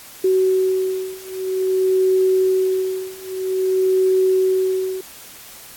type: beating tone pair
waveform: sine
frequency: 375.5 / 376.01 Hz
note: F#4 / F#4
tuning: +26 / +28 cents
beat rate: 0.51 Hz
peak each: -19 / -18 dBFS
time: 0.24-5.01 s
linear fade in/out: 5 ms
effects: white hiss -40 dBFS RMS until 5.76 s + AAC 64 kbps